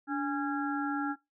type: harmonic tone with a mistuned harmonic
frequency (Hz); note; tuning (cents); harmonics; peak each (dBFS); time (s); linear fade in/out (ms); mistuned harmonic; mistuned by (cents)
274.6; C#4; -16; 1 / 3 / 5 / 6; -31 / -37 / -36 / -41; 0.07-1.16; 50; 1; +88
effects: noise-tail reverb RT60 0.2 s tail -20 dB re dry